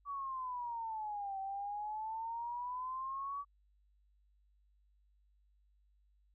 sine exponential two-way sweep, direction down then up, 1146 to 770 to 1146 Hz, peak -38 dBFS, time 0.05-3.45 s, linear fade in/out 50 ms, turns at 1.39 s, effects added 50 Hz sine -68 dBFS peak until 6.34 s

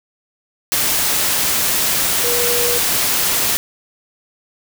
sine tone in noise, 481.8 Hz, B4, 43 cents flat, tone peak -20 dBFS, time 2.24-2.78 s, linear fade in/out 0 ms, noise white, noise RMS -17 dBFS, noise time 0.72-3.57 s, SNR -6 dB, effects none

